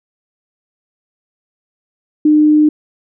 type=tone; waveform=sine; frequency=303 Hz; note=D#4; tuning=46 cents flat; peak=-6 dBFS; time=2.25-2.69 s; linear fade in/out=5 ms; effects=none